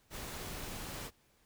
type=noise; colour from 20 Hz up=pink; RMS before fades=-43 dBFS; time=0.1-1.11 s; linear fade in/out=50 ms; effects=pink hiss -70 dBFS RMS until 1.45 s